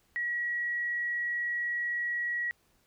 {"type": "tone", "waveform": "sine", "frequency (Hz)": 1917, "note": "A#6", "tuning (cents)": 48, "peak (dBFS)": -29, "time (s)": [0.16, 2.51], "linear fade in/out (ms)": 0, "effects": ["pink hiss -69 dBFS RMS until 2.86 s"]}